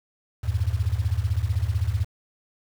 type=tone cluster; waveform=sine; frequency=77.7 / 93.5 / 109.2 Hz; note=D#2 / F#2 / A2; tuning=-2 / +19 / -13 cents; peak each=-26 dBFS; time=0.43-2.05 s; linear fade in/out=20 ms; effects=7-bit